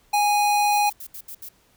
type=tone; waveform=square; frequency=827 Hz; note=G#5; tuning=8 cents flat; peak=-18 dBFS; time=0.13-0.9 s; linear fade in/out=10 ms
type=noise bursts; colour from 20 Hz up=violet; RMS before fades=-37 dBFS; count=6; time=0.72-1.489 s; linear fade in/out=5 ms; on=69 ms; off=71 ms
effects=pink hiss -60 dBFS RMS until 1.76 s